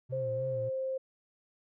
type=tone with vibrato; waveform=triangle; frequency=123.47 Hz; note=B2; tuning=in tune; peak=-35 dBFS; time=0.09-0.7 s; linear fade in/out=20 ms; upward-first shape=sine; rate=3.3 Hz; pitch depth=110 cents each way
type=tone; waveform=sine; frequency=527 Hz; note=C5; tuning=12 cents sharp; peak=-31 dBFS; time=0.12-0.98 s; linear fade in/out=10 ms
effects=none